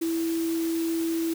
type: tone in noise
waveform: sine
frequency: 329.6 Hz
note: E4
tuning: in tune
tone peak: -24 dBFS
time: 0.01-1.34 s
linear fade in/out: 10 ms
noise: white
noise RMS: -39 dBFS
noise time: 0.01-1.34 s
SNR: +12 dB
effects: none